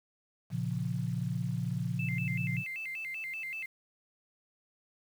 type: chord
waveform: sine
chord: Bb minor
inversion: none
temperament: equal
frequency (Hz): 116.54 / 138.59 / 174.61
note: Bb2 / Db3 / F3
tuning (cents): 0 / 0 / 0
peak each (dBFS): -35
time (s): 0.5-2.64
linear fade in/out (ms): 50
type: tone with vibrato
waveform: sine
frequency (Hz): 2349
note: D7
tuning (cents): 0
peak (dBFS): -36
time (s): 1.99-3.66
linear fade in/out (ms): 5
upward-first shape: square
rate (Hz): 5.2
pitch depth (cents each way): 200
effects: 9-bit